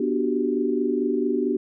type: chord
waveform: sine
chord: G major seventh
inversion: first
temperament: just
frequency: 245 / 294 / 367.5 / 392 Hz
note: B3 / D4 / F#4 / G4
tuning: -14 / +2 / -12 / 0 cents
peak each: -26 dBFS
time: 0-1.57 s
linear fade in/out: 5 ms
effects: none